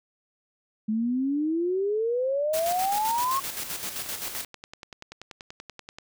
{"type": "exponential sweep", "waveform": "sine", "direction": "up", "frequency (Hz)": [211.8, 1101], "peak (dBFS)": -23, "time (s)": [0.88, 3.4], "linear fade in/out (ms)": 10}
{"type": "noise with tremolo", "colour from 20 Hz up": "white", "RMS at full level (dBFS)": -32, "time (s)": [2.53, 4.45], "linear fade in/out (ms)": 10, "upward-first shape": "square", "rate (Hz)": 7.7, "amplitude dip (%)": 50}
{"type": "click train", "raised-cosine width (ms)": 0.2, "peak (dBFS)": -23, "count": 23, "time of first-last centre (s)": [3.87, 5.985], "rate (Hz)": 10.4}
{"effects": []}